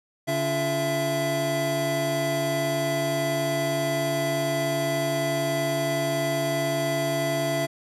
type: tone cluster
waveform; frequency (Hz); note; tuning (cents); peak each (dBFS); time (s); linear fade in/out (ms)
square; 143.3 / 285 / 346.7 / 666; D3 / C#4 / F4 / E5; -42 / +48 / -13 / +18; -31 / -33 / -34 / -26; 0.27-7.67; 20
effects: resampled to 32000 Hz